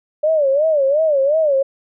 sine tone with vibrato, 587.3 Hz, D5, in tune, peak -12 dBFS, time 0.23-1.63 s, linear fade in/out 10 ms, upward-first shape sine, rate 2.8 Hz, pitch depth 160 cents each way, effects none

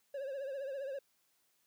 triangle tone with vibrato, 546 Hz, C#5, 26 cents flat, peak -36 dBFS, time 0.14-0.99 s, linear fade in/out 5 ms, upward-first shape triangle, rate 15 Hz, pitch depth 95 cents each way, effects white hiss -75 dBFS RMS until 1.66 s + high-pass 100 Hz 12 dB/octave

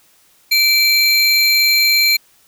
square tone pair together, 2327 / 4164 Hz, D7 / C8, -17 / -9 cents, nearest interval minor seventh, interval 1008 cents, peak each -14 dBFS, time 0.51-2.17 s, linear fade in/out 10 ms, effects white hiss -53 dBFS RMS until 2.47 s

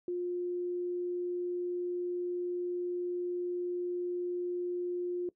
sine tone, 354.6 Hz, F4, 26 cents sharp, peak -31 dBFS, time 0.08-5.29 s, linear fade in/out 2 ms, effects noise-tail reverb RT60 0.1 s tail -19 dB re dry

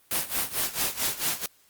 white noise with tremolo, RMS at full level -25 dBFS, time 0.11-1.46 s, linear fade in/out 2 ms, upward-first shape sine, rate 4.5 Hz, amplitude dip 85%, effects white hiss -61 dBFS RMS until 1.69 s + Opus 32 kbps

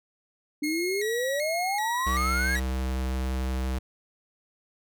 sine exponential sweep, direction up, 290 to 1700 Hz, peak -26 dBFS, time 0.62-2.57 s, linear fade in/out 5 ms
sawtooth tone with vibrato, 2034 Hz, C7, 50 cents flat, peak -27 dBFS, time 0.63-2.6 s, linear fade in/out 10 ms, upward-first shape square, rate 1.3 Hz, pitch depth 100 cents each way
square tone, 64.7 Hz, C2, 19 cents flat, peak -27 dBFS, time 2.06-3.79 s, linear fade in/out 10 ms
effects none

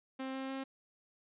sawtooth tone with pitch steps, 264.2 / 266 / 267.9 Hz, C4 / C4 / C4, +17 / +29 / +41 cents, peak -34 dBFS, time 0.19-0.64 s, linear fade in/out 10 ms, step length 150 ms, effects resampled to 8000 Hz

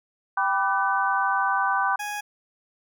sine chord, G major seventh, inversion none, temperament equal with one note detuned, 784 / 987.8 / 1174.7 / 1513.7 Hz, G5 / B5 / D6 / F#6, 0 / 0 / 0 / +39 cents, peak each -26 dBFS, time 0.37-1.96 s, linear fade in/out 5 ms
20% pulse tone, 830 Hz, G#5, 1 cent flat, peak -24 dBFS, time 1.99-2.21 s, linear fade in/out 10 ms
effects none

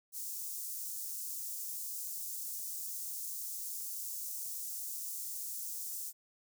white high-pass noise, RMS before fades -41 dBFS, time 0.12-6.13 s, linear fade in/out 50 ms, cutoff 6100 Hz, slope 24 dB/octave, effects none

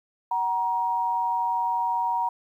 sine tone pair together, 751 / 945.6 Hz, F#5 / A#5, +26 / +24 cents, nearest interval major third, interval 398 cents, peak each -30 / -23 dBFS, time 0.31-2.29 s, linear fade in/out 5 ms, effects 10-bit

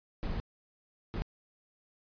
brown noise bursts at uneven times, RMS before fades -34 dBFS, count 2, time 0.23-0.4 / 1.14-1.22 s, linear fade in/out 0 ms, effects resampled to 11025 Hz

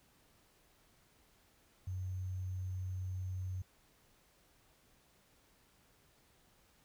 sine tone with sample-and-hold, 92.5 Hz, F#2, in tune, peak -37 dBFS, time 1.87-3.62 s, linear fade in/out 5 ms, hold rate 6300 Hz, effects pink hiss -69 dBFS RMS until 6.84 s

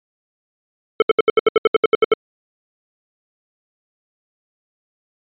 square tone bursts, 440 Hz, A4, in tune, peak -9 dBFS, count 13, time 1-2.137 s, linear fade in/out 2 ms, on 21 ms, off 72 ms, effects resampled to 8000 Hz

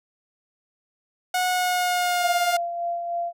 sawtooth tone with pitch glide, 730 to 705.1 Hz, F#5 to F5, -24 to +16 cents, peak -17 dBFS, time 1.34-2.57 s, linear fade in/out 5 ms, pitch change -60 cents, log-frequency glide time 1.49-2.4 s
sine tone with tremolo, 689 Hz, F5, 24 cents flat, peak -23 dBFS, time 2.2-3.33 s, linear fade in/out 50 ms, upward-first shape sine, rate 3.3 Hz, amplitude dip 40%
effects none

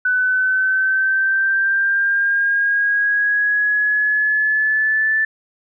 sine linear sweep, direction up, 1497 to 1760 Hz, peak -14 dBFS, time 0.05-5.25 s, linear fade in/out 5 ms, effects none

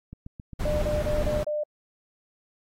click train, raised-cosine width 5 ms, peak -27 dBFS, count 8, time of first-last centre 0.13-1.07 s, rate 7.45 Hz
brown noise, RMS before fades -28 dBFS, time 0.59-1.44 s, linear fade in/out 10 ms
sine tone bursts, 600 Hz, D5, 37 cents sharp, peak -25 dBFS, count 5, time 0.65-1.636 s, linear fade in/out 5 ms, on 170 ms, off 34 ms
effects AAC 48 kbps

